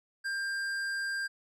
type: tone with hard clipping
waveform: sine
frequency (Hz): 1593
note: G6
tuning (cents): +27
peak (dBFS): -33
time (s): 0.24-1.28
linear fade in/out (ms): 20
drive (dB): 10
effects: none